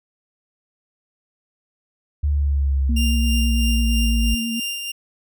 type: exponential sweep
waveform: sine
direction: down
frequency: 73.42 to 55 Hz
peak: -16 dBFS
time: 2.23-4.35 s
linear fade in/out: 10 ms
type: tone with vibrato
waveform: sine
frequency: 230 Hz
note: A#3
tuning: 23 cents flat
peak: -23 dBFS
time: 2.89-4.6 s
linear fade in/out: 5 ms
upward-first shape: sine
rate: 9 Hz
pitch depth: 31 cents each way
type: tone with tremolo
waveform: sawtooth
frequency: 2794 Hz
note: F7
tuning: in tune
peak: -20 dBFS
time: 2.96-4.92 s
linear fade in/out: 10 ms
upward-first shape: sine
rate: 3.1 Hz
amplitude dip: 40%
effects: none